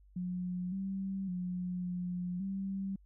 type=tone with pitch steps; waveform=sine; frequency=180.3 / 193.1 / 180.2 / 178.7 / 194 Hz; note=F#3 / G3 / F#3 / F3 / G3; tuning=-45 / -26 / -45 / +40 / -18 cents; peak=-34 dBFS; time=0.16-2.96 s; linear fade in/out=5 ms; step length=560 ms; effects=added 49 Hz sine -58 dBFS peak until 3.05 s